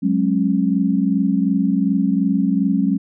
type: chord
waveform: sine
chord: F# suspended second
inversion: none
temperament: equal with one note detuned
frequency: 185 / 207.7 / 271.9 Hz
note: F#3 / G#3 / C#4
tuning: 0 / 0 / -33 cents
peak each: -19 dBFS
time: 0.02-2.98 s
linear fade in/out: 20 ms
effects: none